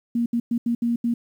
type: tone bursts at uneven times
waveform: sine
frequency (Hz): 235.6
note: A#3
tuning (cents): +19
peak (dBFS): -19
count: 6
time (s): 0.15-0.26 / 0.33-0.4 / 0.51-0.58 / 0.66-0.75 / 0.82-0.96 / 1.04-1.14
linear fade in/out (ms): 5
effects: 9-bit